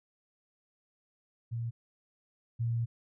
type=tone pair in turn; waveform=sine; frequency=116.54 / 116.54 Hz; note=A#2 / A#2; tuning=0 / 0 cents; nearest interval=unison; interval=0 cents; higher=neither; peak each=-32 / -28 dBFS; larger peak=second; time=1.51-1.71 / 2.59-2.86 s; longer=second; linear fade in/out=20 ms; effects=none

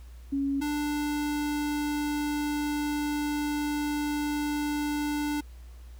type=tone pair in turn; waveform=sine / square; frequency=277.2 / 294.9 Hz; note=C#4 / D4; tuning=0 / +7 cents; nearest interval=minor second; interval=107 cents; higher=second; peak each=-25 / -28 dBFS; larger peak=first; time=0.32-0.61 / 0.61-5.41 s; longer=second; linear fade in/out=10 ms; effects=added 60 Hz sine -43 dBFS peak until 5.99 s + pink hiss -60 dBFS RMS until 5.99 s

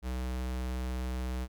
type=tone; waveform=square; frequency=63.1 Hz; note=B1; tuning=38 cents sharp; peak=-33 dBFS; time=0.02-1.48 s; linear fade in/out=50 ms; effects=none

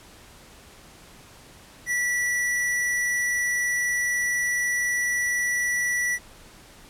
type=tone; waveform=square; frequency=1954 Hz; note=B6; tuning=19 cents flat; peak=-23 dBFS; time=1.86-6.19 s; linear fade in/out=50 ms; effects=pink hiss -49 dBFS RMS until 6.89 s + low-pass 12000 Hz 12 dB/octave

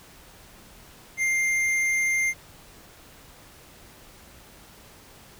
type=tone with tanh clipping; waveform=sine; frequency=2104 Hz; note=C7; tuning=9 cents sharp; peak=-23 dBFS; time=1.17-2.34 s; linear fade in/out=50 ms; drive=12 dB; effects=pink hiss -50 dBFS RMS until 5.39 s

